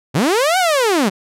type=linear two-way sweep; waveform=sawtooth; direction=up then down; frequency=110.6 to 770 to 174.1 Hz; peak=-9 dBFS; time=0.14-1.1 s; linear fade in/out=20 ms; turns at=0.58 s; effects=low-pass 12000 Hz 12 dB/octave